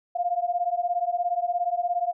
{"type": "beating tone pair", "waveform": "sine", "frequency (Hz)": [695, 712], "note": ["F5", "F5"], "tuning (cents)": [-9, 33], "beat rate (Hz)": 17, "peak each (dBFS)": -26, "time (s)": [0.15, 2.13], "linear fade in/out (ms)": 10, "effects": []}